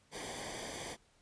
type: noise with comb filter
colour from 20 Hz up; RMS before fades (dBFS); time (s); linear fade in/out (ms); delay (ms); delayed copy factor
pink; -43; 0.11-0.97; 50; 0.74; -0.75
effects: pink hiss -69 dBFS RMS until 1.21 s + resampled to 22050 Hz